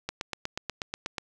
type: click train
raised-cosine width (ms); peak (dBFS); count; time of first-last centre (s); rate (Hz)
0.2; -14; 10; 0.09-1.182; 8.24
effects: none